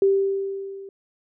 sine tone with level ramp, 391.6 Hz, G4, 2 cents flat, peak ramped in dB -13 to -36 dBFS, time 0.02-0.89 s, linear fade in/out 2 ms, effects none

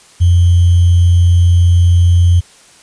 sine tone with sample-and-hold, 87.31 Hz, F2, in tune, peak -5 dBFS, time 0.2-2.41 s, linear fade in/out 20 ms, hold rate 3150 Hz, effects white hiss -43 dBFS RMS until 2.82 s + resampled to 22050 Hz

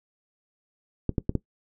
clicks, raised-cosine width 3 ms, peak -11 dBFS, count 4, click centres 1.093 / 1.182 / 1.294 / 1.353 s, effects noise-tail reverb RT60 0.1 s tail -18 dB re dry

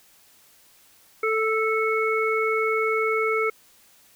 harmonic tone, 440 Hz, A4, in tune, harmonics 1 / 3 / 5, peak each -23 / -26 / -26 dBFS, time 1.23-3.5 s, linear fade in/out 5 ms, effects white hiss -56 dBFS RMS until 4.15 s

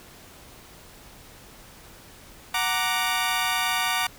15% pulse chord, Gb augmented, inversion none, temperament equal, 740 / 932.3 / 1174.7 Hz, Gb5 / Bb5 / D6, 0 / 0 / 0 cents, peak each -21 dBFS, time 2.54-4.07 s, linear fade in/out 5 ms, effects pink hiss -48 dBFS RMS until 4.18 s

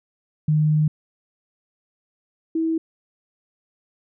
sine tone pair in turn, 153 / 324.2 Hz, D#3 / E4, -29 / -29 cents, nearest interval octave + minor second, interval 1300 cents, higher second, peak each -15 / -19 dBFS, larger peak first, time 0.48-0.88 / 2.55-2.78 s, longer first, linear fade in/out 5 ms, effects none

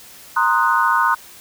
sine chord, C half-diminished seventh, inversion third, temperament equal, 932.3 / 1046.5 / 1244.5 / 1480 Hz, Bb5 / C6 / Eb6 / Gb6, 0 / 0 / 0 / 0 cents, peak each -19 dBFS, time 0.36-1.15 s, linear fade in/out 10 ms, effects white hiss -42 dBFS RMS until 1.4 s

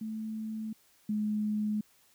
sine tone pair in turn, 218.8 / 211.7 Hz, A3 / G#3, -9 / +33 cents, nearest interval minor second, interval 58 cents, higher first, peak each -34 / -28 dBFS, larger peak second, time 0.01-0.73 / 1.09-1.81 s, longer neither, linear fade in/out 5 ms, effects white hiss -65 dBFS RMS until 2.14 s

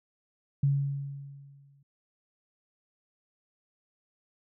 sine tone with exponential decay, 139.9 Hz, C#3, 16 cents sharp, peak -20 dBFS, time 0.63-1.83 s, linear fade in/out 5 ms, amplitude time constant 260 ms, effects none

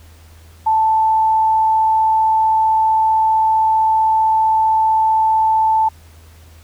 sine tone with frequency modulation, 880 Hz, A5, in tune, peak -11 dBFS, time 0.66-5.89 s, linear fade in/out 10 ms, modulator 35.5 Hz, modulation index 0.2, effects added 81 Hz sine -41 dBFS peak until 6.63 s + pink hiss -49 dBFS RMS until 6.63 s

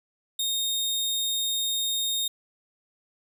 sawtooth tone, 3700 Hz, A#7, 14 cents flat, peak -22 dBFS, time 0.39-2.28 s, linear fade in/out 5 ms, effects none

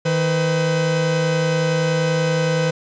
45% pulse tone pair together, 158.15 / 505 Hz, D#3 / B4, +29 / +39 cents, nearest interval octave + minor sixth, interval 2010 cents, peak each -19 / -20 dBFS, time 0.05-2.71 s, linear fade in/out 10 ms, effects resampled to 16000 Hz + 8-bit

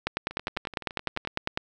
two click trains, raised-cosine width 0.3 ms, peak -23 / -10 dBFS, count 12 / 16, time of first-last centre 0.31-1.25 / 0.07-1.575 s, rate 11.7 / 9.97 Hz, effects none

